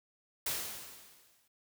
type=noise with exponential decay; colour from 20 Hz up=white; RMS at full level=-33 dBFS; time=0.46-1.48 s; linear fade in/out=5 ms; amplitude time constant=220 ms; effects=none